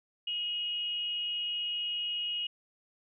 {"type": "tone with frequency modulation", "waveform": "sine", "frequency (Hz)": 2885, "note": "F#7", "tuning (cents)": -44, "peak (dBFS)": -31, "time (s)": [0.27, 2.47], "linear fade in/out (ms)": 5, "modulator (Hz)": 354, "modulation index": 0.25, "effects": []}